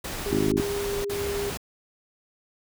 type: noise bursts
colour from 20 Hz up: pink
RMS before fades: -33 dBFS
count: 3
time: 0.04-1.574 s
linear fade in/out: 5 ms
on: 480 ms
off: 47 ms
type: tone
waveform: sine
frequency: 403.6 Hz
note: G#4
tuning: 49 cents flat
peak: -27 dBFS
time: 0.26-1.5 s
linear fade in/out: 2 ms
type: harmonic tone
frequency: 52 Hz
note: G#1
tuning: 3 cents sharp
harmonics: 1 / 2 / 3 / 4 / 5 / 6 / 7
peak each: -38 / -34 / -32 / -31 / -27 / -27 / -28 dBFS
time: 0.31-0.61 s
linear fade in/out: 5 ms
effects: none